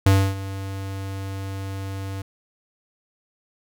square tone with ADSR envelope, 97.1 Hz, G2, 16 cents flat, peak -12 dBFS, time 0.06-2.22 s, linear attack 4 ms, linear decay 280 ms, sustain -17 dB, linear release 5 ms, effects none

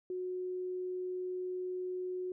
sine tone, 365.9 Hz, F#4, 19 cents flat, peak -35 dBFS, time 0.1-2.32 s, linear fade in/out 2 ms, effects none

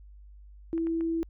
sine tone, 329.6 Hz, E4, in tune, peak -26 dBFS, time 0.73-1.23 s, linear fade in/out 0 ms
clicks, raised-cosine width 0.5 ms, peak -32 dBFS, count 3, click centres 0.779 / 0.87 / 1.009 s
effects added 50 Hz sine -47 dBFS peak until 1.29 s

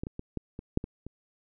clicks, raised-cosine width 3 ms, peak -20 / -23 / -23 / -19 / -25 / -11 / -22 / -27 dBFS, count 8, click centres 0.035 / 0.069 / 0.194 / 0.373 / 0.591 / 0.774 / 0.841 / 1.066 s, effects none

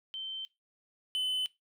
sine / triangle tone pair in turn, 3104 / 3028 Hz, G7 / F#7, -18 / +39 cents, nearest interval unison, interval 43 cents, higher first, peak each -36 / -27 dBFS, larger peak second, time 0.14-0.45 / 1.15-1.46 s, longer neither, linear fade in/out 0 ms, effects noise-tail reverb RT60 0.2 s tail -19 dB re dry

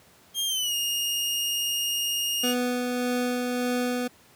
sawtooth tone with pitch glide, 3210 to 2843 Hz, G7 to F7, +40 to +30 cents, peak -22 dBFS, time 0.34-2.55 s, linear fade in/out 50 ms, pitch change -210 cents, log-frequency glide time 0.46-0.74 s
25% pulse tone with tremolo, 247.1 Hz, B3, 1 cent sharp, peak -20 dBFS, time 2.43-4.08 s, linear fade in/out 10 ms, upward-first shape sine, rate 1.7 Hz, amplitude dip 25%
effects pink hiss -56 dBFS RMS until 4.35 s + high-pass 100 Hz 12 dB/octave

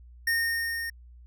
square tone with level ramp, 1840 Hz, A#6, 23 cents flat, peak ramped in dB -23 to -32 dBFS, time 0.27-0.9 s, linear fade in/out 5 ms, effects added 60 Hz sine -47 dBFS peak until 1.26 s

